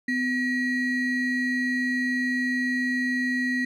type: ring-modulated tone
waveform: triangle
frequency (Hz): 1083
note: C#6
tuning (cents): -41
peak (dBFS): -18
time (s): 0.08-3.65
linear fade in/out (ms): 5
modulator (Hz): 830
effects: none